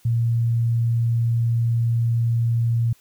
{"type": "tone", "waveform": "sine", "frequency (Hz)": 116.54, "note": "A#2", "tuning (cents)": 0, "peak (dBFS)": -17, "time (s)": [0.05, 2.93], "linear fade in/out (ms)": 5, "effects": ["white hiss -57 dBFS RMS until 3 s"]}